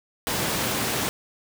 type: high-pass noise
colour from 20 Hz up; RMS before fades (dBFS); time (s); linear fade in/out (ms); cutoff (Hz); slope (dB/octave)
pink; -26; 0.27-1.09; 0; 120; 12
effects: none